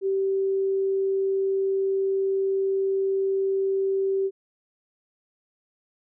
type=tone; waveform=sine; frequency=387.7 Hz; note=G4; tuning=19 cents flat; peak=-21 dBFS; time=0.01-4.31 s; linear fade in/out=50 ms; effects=none